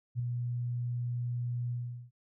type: tone with ADSR envelope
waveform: sine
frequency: 121.3 Hz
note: B2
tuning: 31 cents flat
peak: -27 dBFS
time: 0.15-2.11 s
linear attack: 44 ms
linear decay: 6 ms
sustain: -4 dB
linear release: 400 ms
effects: none